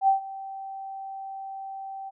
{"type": "tone with ADSR envelope", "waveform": "sine", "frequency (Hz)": 777, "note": "G5", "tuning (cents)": -16, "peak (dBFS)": -15, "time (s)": [0.01, 2.11], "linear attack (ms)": 69, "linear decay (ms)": 120, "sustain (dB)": -19, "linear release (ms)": 29, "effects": []}